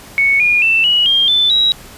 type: tone with pitch steps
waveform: sine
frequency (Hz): 2217 / 2432 / 2667 / 2925 / 3209 / 3519 / 3860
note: C#7 / D#7 / E7 / F#7 / G7 / A7 / B7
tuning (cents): 0 / -40 / +20 / -21 / +40 / 0 / -40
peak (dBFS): -9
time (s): 0.18-1.72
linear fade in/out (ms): 0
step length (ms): 220
effects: pink hiss -37 dBFS RMS until 1.97 s + resampled to 32000 Hz